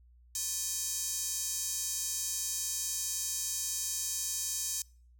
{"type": "tone with high-pass filter", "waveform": "square", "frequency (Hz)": 350.6, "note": "F4", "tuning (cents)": 7, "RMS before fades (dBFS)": -35, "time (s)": [0.35, 4.82], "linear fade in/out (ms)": 2, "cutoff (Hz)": 6600, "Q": 2.4, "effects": ["noise-tail reverb RT60 0.5 s tail -26 dB re dry", "added 60 Hz sine -57 dBFS peak until 5.19 s"]}